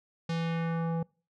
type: tone with low-pass filter sweep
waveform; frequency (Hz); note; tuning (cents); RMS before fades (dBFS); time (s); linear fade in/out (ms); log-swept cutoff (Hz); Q
square; 165.7; E3; +9; -31; 0.29-1.03; 5; 5000 to 720; 1.3
effects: noise-tail reverb RT60 0.4 s tail -26 dB re dry